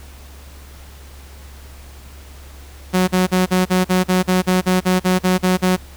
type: tone bursts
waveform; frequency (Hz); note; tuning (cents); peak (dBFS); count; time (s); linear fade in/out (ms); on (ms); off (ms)
sawtooth; 183.9; F#3; -10; -9; 15; 2.93-5.768; 20; 150; 42
effects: added 69 Hz sine -37 dBFS peak until 5.96 s + pink hiss -44 dBFS RMS until 5.96 s